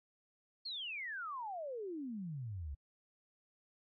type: exponential sweep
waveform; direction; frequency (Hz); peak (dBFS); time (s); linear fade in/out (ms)
sine; down; 4417 to 65.41; -40; 0.65-2.75; 10
effects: AAC 48 kbps